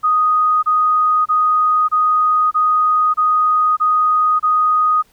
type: tone bursts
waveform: sine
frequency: 1244.5 Hz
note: D#6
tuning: in tune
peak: -11 dBFS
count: 8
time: 0.03-5.026 s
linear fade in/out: 20 ms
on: 600 ms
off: 28 ms
effects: pink hiss -55 dBFS RMS until 5.12 s